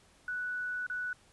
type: tone with dropouts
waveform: sine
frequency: 1480 Hz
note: F#6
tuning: in tune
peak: -33 dBFS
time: 0.28-1.13 s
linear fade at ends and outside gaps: 2 ms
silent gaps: 0.866-0.899 s
effects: pink hiss -63 dBFS RMS until 1.32 s + resampled to 24000 Hz